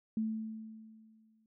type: tone with exponential decay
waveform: sine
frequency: 220 Hz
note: A3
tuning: in tune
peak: -29 dBFS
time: 0.17-1.46 s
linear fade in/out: 2 ms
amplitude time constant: 280 ms
effects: none

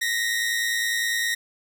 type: tone pair together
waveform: sawtooth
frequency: 1864.7 / 1974.5 Hz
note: A#6 / B6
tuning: 0 / -1 cents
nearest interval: minor second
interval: 99 cents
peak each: -20 / -26 dBFS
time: 0.01-1.35 s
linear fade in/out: 10 ms
effects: none

